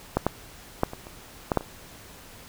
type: clicks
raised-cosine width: 1 ms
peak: -7 / -7 / -6 / -21 / -26 / -8 / -6 / -24 dBFS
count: 8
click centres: 0.17 / 0.266 / 0.834 / 0.934 / 1.069 / 1.518 / 1.573 / 1.609 s
effects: pink hiss -47 dBFS RMS until 2.48 s